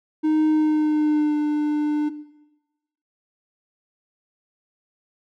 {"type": "tone with pitch glide", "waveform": "triangle", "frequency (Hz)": [310, 298.9], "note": ["D#4", "D4"], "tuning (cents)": [-6, 31], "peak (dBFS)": -15, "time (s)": [0.23, 2.1], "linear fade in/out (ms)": 20, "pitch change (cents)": -63, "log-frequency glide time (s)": [0.47, 1.36], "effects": ["noise-tail reverb RT60 1.0 s tail -17 dB re dry"]}